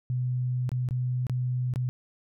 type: tone with dropouts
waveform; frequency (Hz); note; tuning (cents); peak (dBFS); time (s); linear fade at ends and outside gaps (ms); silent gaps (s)
sine; 125.5; B2; +28; -25; 0.1-1.89; 0; 0.692-0.717 / 0.888-0.909 / 1.268-1.297 / 1.738-1.759
effects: none